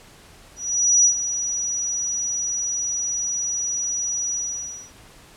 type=tone with ADSR envelope; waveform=sine; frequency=5840 Hz; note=F#8; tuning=24 cents flat; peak=-11 dBFS; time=0.56-4.92 s; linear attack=490 ms; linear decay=89 ms; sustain=-11 dB; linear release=590 ms; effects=pink hiss -48 dBFS RMS until 5.36 s + low-pass 11000 Hz 12 dB/octave